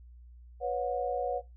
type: chord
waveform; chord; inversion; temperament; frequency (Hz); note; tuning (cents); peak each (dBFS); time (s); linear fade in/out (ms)
sine; B suspended second; none; equal with one note detuned; 493.9 / 554.4 / 725.2; B4 / C#5 / F#5; 0 / 0 / -35; -33 / -34 / -33; 0.6-1.42; 50
effects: noise-tail reverb RT60 0.2 s tail -19 dB re dry + added 60 Hz sine -49 dBFS peak until 1.56 s